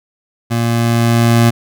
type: tone with level ramp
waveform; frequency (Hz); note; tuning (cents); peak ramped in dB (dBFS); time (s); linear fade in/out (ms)
25% pulse; 116.8; A#2; +4; -10 to -3; 0.5-1.51; 20
effects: none